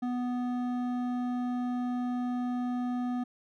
sine tone with hard clipping, 246.9 Hz, B3, in tune, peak -31 dBFS, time 0.02-3.24 s, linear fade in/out 10 ms, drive 10 dB, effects none

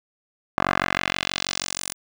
10% pulse tone with band-pass filter sweep, 46.25 Hz, F#1, in tune, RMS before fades -26 dBFS, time 0.58-1.94 s, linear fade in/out 0 ms, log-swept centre 1100 to 9600 Hz, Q 1.4, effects none

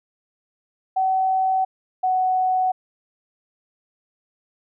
sine tone pair in turn, 758 / 744.1 Hz, F#5 / F#5, +42 / +10 cents, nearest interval unison, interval 32 cents, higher first, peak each -17 dBFS, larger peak neither, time 0.96-1.65 / 2.03-2.72 s, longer neither, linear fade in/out 10 ms, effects none

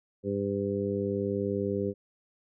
harmonic tone, 100.1 Hz, G2, 37 cents sharp, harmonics 1 / 2 / 3 / 4 / 5, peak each -36 / -33 / -36 / -31 / -34 dBFS, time 0.23-1.94 s, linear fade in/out 50 ms, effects none

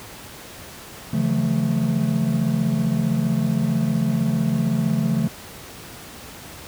triangle chord, F# minor seventh, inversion second, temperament equal with one note detuned, 138.59 / 164.81 / 180.35 / 220 Hz, C#3 / E3 / F#3 / A3, 0 / 0 / -44 / 0 cents, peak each -22 / -22 / -24 / -20 dBFS, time 1.13-5.28 s, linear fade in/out 5 ms, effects pink hiss -39 dBFS RMS until 6.67 s + high-pass 60 Hz 12 dB/octave

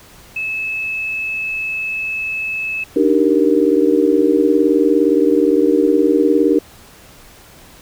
sine tone, 2600 Hz, E7, 24 cents flat, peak -19 dBFS, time 0.36-2.84 s, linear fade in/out 5 ms
sine chord, Eb major seventh, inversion third, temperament just, 291.7 / 311.1 / 388.9 / 466.7 Hz, D4 / Eb4 / G4 / Bb4, -12 / 0 / -14 / +2 cents, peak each -16 dBFS, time 2.96-6.59 s, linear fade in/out 5 ms
effects pink hiss -43 dBFS RMS until 7.81 s

